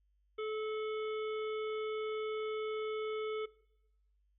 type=harmonic tone with a mistuned harmonic; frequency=432.2 Hz; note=A4; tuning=31 cents flat; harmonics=1 / 3 / 5 / 7 / 8; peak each=-36 / -45 / -49 / -54 / -56 dBFS; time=0.38-3.46 s; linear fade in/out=10 ms; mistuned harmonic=5; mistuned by=+26 cents; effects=noise-tail reverb RT60 0.9 s tail -20 dB re dry + added 50 Hz sine -70 dBFS peak until 4.38 s